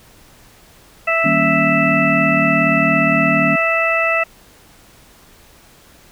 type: harmonic tone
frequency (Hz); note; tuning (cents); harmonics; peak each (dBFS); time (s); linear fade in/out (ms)
659.3; E5; 0; 1 / 2 / 3 / 4; -19 / -20 / -20 / -18; 1.07-4.24; 10
type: chord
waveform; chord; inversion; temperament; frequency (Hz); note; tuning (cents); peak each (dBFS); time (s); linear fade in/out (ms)
sine; Eb dominant seventh; none; equal with one note detuned; 158.28 / 196 / 233.1 / 277.2; Eb3 / G3 / Bb3 / Db4; +30 / 0 / 0 / 0; -22 / -22 / -21 / -20; 1.24-3.56; 10
effects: pink hiss -47 dBFS RMS until 6.11 s